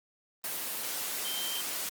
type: tone in noise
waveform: sine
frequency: 3136 Hz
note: G7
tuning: in tune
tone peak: -36 dBFS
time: 1.25-1.61 s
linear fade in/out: 2 ms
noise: white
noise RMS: -35 dBFS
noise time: 0.44-1.89 s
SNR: -4 dB
effects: high-pass 200 Hz 12 dB/octave + Opus 24 kbps